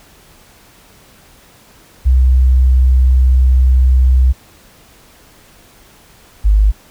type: tone pair in turn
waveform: sine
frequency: 64 / 51.54 Hz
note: C2 / G#1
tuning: -38 / -12 cents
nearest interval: major third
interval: 374 cents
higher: first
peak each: -6 dBFS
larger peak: neither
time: 2.05-4.33 / 6.44-6.72 s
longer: first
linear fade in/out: 20 ms
effects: pink hiss -45 dBFS RMS until 6.9 s